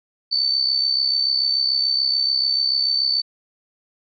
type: tone with amplitude modulation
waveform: sine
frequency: 4532 Hz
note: C#8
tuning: 37 cents sharp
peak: -14 dBFS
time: 0.31-3.22 s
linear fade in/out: 20 ms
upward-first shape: sine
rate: 66.9 Hz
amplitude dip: 65%
effects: none